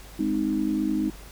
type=chord; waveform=sine; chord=Ab major; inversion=none; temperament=equal; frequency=207.7 / 261.6 / 311.1 Hz; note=Ab3 / C4 / Eb4; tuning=0 / 0 / 0 cents; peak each=-28 / -28 / -25 dBFS; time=0.19-1.1 s; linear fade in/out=5 ms; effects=added 50 Hz sine -43 dBFS peak until 1.31 s + pink hiss -47 dBFS RMS until 1.31 s